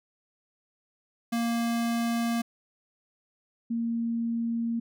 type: tone pair in turn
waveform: square / sine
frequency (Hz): 233.1 / 231.6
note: A#3 / A#3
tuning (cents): 0 / -11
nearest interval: unison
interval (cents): 11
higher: first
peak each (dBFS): -26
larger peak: neither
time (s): 1.32-2.42 / 3.7-4.8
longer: neither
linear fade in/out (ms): 10
effects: none